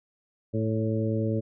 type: harmonic tone with a mistuned harmonic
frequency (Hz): 110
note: A2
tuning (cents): 0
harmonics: 1 / 2 / 3 / 4 / 5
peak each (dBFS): -27 / -30 / -32 / -33 / -34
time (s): 0.53-1.41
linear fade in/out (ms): 20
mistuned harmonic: 5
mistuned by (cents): +16
effects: none